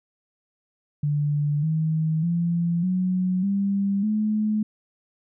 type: tone with pitch steps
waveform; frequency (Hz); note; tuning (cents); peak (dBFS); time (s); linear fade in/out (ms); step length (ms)
sine; 146.83 / 158.28 / 170.62 / 183.93 / 198.27 / 213.7; D3 / D#3 / F3 / F#3 / G3 / G#3; 0 / +30 / -40 / -10 / +20 / +50; -20; 1.03-4.63; 5; 600
effects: none